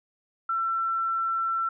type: tone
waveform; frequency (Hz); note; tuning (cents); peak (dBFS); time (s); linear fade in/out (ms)
sine; 1345; E6; +34; -24; 0.49-1.69; 5
effects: none